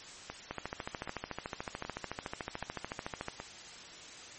two click trains, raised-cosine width 0.5 ms, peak -24 / -21 dBFS, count 5 / 39, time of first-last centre 0.3-3.401 / 0.51-3.284 s, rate 1.29 / 13.7 Hz, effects white hiss -49 dBFS RMS until 4.38 s + MP3 32 kbps

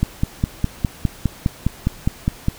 click train, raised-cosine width 5 ms, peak -4 dBFS, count 13, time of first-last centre 0.03-2.484 s, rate 4.89 Hz, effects pink hiss -41 dBFS RMS until 2.58 s

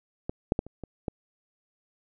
clicks, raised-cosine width 2 ms, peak -17 / -8 / -12 / -29 / -24 / -16 dBFS, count 6, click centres 0.295 / 0.521 / 0.591 / 0.666 / 0.837 / 1.082 s, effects none

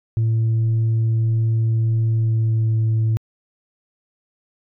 sine tone with pitch glide, 112.7 to 111.15 Hz, A2 to A2, +42 to +18 cents, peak -13 dBFS, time 0.17-3.17 s, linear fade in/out 0 ms, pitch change -24 cents, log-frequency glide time 2.01-2.77 s, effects tanh soft clip ceiling -14 dBFS

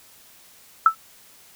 sine tone with exponential decay, 1318.5 Hz, E6, in tune, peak -6 dBFS, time 0.86-0.95 s, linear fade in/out 2 ms, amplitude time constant 19 ms, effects white hiss -51 dBFS RMS until 1.55 s

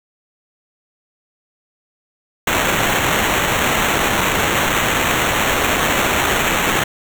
white noise with sample-and-hold, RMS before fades -17 dBFS, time 2.47-6.84 s, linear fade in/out 5 ms, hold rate 4900 Hz, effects none

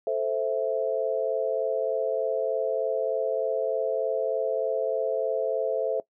sine chord, A minor, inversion none, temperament equal, 440 / 523.3 / 659.3 Hz, A4 / C5 / E5, 0 / 0 / 0 cents, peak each -28 dBFS, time 0.07-6 s, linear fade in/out 2 ms, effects noise-tail reverb RT60 0.1 s tail -20 dB re dry

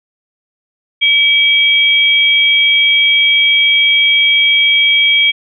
sine tone pair together, 2300 / 3253 Hz, D7 / G#7, -37 / -37 cents, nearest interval tritone, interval 600 cents, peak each -10 dBFS, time 1.01-5.32 s, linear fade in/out 20 ms, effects none

